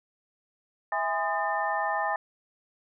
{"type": "tone cluster", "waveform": "sine", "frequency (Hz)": [652, 821, 1024, 1233, 1794], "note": ["E5", "G#5", "C6", "D#6", "A6"], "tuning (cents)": [-19, -20, -38, -16, 33], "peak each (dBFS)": [-33, -29, -33, -35, -32], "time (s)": [0.92, 2.16], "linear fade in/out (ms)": 2, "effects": []}